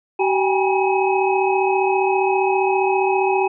sine tone cluster, 381.3 / 793 / 828 / 966 / 2545 Hz, G4 / G5 / G#5 / B5 / D#7, -48 / +20 / -5 / -39 / +39 cents, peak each -18 / -22 / -22 / -26 / -26 dBFS, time 0.19-3.48 s, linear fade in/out 10 ms, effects none

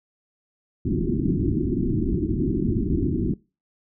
white low-pass noise, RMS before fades -23 dBFS, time 0.85-3.34 s, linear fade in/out 5 ms, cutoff 370 Hz, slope 96 dB/octave, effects noise-tail reverb RT60 0.3 s tail -23 dB re dry

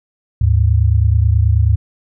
sine tone pair together, 75.58 / 104.9 Hz, D#2 / G#2, -50 / +18 cents, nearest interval tritone, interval 568 cents, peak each -12 dBFS, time 0.41-1.76 s, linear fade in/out 5 ms, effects none

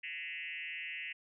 sine tone with frequency modulation, 2341 Hz, D7, 6 cents flat, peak -39 dBFS, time 0.03-1.13 s, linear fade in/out 10 ms, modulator 161 Hz, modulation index 3, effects none

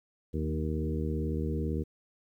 harmonic tone with a mistuned harmonic, 77.8 Hz, D#2, in tune, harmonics 1 / 2 / 3 / 4 / 5 / 6, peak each -32 / -35 / -37 / -38 / -39 / -40 dBFS, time 0.33-1.84 s, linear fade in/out 20 ms, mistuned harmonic 3, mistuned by -21 cents, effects 11-bit

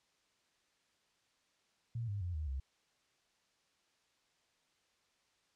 sine tone with pitch steps, 116.54 / 101.45 / 88.32 / 76.89 / 66.93 Hz, A#2 / G#2 / F2 / D#2 / C2, 0 / -40 / +20 / -20 / +40 cents, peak -36 dBFS, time 1.95-2.6 s, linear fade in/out 5 ms, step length 130 ms, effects white hiss -75 dBFS RMS until 5.55 s + low-pass 6000 Hz 12 dB/octave

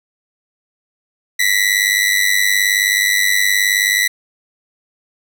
sawtooth ring-modulated tone, 1975.5 Hz, B6, in tune, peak -6 dBFS, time 1.39-4.08 s, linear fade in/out 10 ms, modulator 49.5 Hz, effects none

